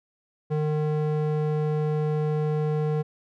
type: tone with band-pass filter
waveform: square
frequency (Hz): 152.3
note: D#3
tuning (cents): -37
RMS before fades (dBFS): -25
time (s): 0.5-3.03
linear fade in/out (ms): 20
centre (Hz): 330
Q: 1.4
effects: none